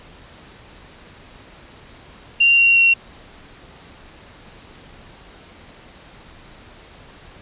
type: tone with pitch steps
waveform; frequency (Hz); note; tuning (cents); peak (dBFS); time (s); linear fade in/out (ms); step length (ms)
sine; 2772 / 2754 / 2737; F7 / F7 / F7; -14 / -25 / -36; -10; 2.4-2.94; 10; 180
effects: pink hiss -44 dBFS RMS until 7.41 s + resampled to 8000 Hz